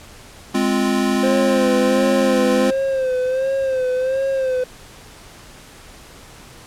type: chord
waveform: square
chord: F minor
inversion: first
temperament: equal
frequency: 207.7 / 261.6 / 349.2 Hz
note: Ab3 / C4 / F4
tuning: 0 / 0 / 0 cents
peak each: -21 / -20 / -23 dBFS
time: 0.54-2.71 s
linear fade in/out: 10 ms
type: tone with vibrato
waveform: triangle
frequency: 523.3 Hz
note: C5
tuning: in tune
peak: -15 dBFS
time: 1.23-4.64 s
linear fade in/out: 5 ms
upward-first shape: sine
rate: 1.4 Hz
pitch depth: 59 cents each way
effects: pink hiss -42 dBFS RMS until 6.66 s + low-pass 11000 Hz 12 dB/octave